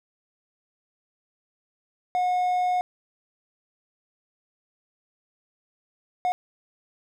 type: tone bursts at uneven times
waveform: triangle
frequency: 725 Hz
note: F#5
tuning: 35 cents flat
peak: -19 dBFS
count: 2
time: 2.15-2.81 / 6.25-6.32 s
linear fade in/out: 0 ms
effects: none